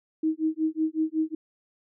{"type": "tone with tremolo", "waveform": "sine", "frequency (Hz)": 316, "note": "D#4", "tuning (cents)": 27, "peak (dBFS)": -20, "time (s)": [0.23, 1.35], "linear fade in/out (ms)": 5, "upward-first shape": "sine", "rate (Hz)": 5.4, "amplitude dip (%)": 100, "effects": []}